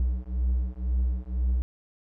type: beating tone pair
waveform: triangle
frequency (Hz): 60.9 / 62.9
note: B1 / B1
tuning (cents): -24 / +32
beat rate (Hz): 2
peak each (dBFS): -25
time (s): 0-1.62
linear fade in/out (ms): 0
effects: none